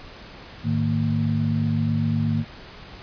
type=tone cluster; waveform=sine; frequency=105.5 / 153.7 / 228.8 Hz; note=G#2 / D#3 / A#3; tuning=+28 / -21 / -32 cents; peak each=-24 dBFS; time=0.63-2.45 s; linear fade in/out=50 ms; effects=pink hiss -42 dBFS RMS until 3.02 s + resampled to 11025 Hz